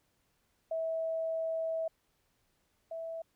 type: tone pair in turn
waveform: sine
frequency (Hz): 650 / 656.4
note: E5 / E5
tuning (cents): -24 / -8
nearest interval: unison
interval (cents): 16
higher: second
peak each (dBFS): -31 / -37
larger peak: first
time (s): 0.71-1.88 / 2.91-3.22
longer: first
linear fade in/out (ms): 5
effects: pink hiss -75 dBFS RMS until 3.35 s